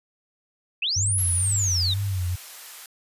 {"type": "linear two-way sweep", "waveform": "sine", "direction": "up then down", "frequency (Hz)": [2418, 11310, 3579], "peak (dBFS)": -22, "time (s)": [0.82, 1.94], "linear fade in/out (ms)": 5, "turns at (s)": 1.21}
{"type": "tone with vibrato", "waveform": "sine", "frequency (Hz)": 94, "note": "F#2", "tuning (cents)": 28, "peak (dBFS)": -23, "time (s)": [0.96, 2.36], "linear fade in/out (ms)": 10, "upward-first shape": "sine", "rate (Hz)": 2.1, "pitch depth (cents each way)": 110}
{"type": "high-pass noise", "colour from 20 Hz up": "white", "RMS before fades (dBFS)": -41, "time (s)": [1.18, 2.86], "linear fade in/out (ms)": 2, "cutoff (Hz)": 720, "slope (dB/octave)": 12}
{"effects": ["resampled to 32000 Hz"]}